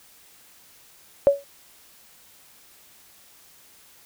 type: tone with exponential decay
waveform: sine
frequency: 562 Hz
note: C#5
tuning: 24 cents sharp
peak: -8 dBFS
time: 1.27-1.44 s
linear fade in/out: 0 ms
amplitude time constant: 35 ms
effects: white hiss -53 dBFS RMS until 4.05 s

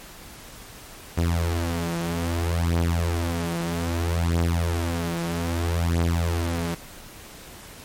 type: beating tone pair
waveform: sawtooth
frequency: 84.3 / 84.92 Hz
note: E2 / F2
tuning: +39 / -48 cents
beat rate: 0.62 Hz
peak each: -21 / -21 dBFS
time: 1.17-6.75 s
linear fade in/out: 10 ms
effects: pink hiss -43 dBFS RMS until 7.84 s + MP3 64 kbps

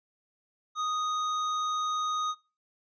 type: tone with hard clipping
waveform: triangle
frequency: 1244.5 Hz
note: D#6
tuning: in tune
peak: -30 dBFS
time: 0.75-2.35 s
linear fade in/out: 50 ms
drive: 17 dB
effects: noise-tail reverb RT60 0.3 s tail -21 dB re dry + resampled to 16000 Hz

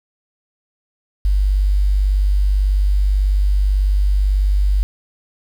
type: tone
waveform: sine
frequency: 49.11 Hz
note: G1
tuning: 4 cents sharp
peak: -12 dBFS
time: 1.25-4.83 s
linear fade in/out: 0 ms
effects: 7-bit

